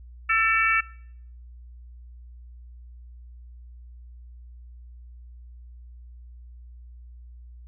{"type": "harmonic tone with a mistuned harmonic", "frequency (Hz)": 445, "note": "A4", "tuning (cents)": 20, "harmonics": [3, 4, 5, 6], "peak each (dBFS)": [-23, -25, -24, -27], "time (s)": [0.29, 0.81], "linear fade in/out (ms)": 10, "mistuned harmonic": 5, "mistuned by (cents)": 40, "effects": ["noise-tail reverb RT60 0.7 s tail -23 dB re dry", "added 60 Hz sine -42 dBFS peak until 7.67 s"]}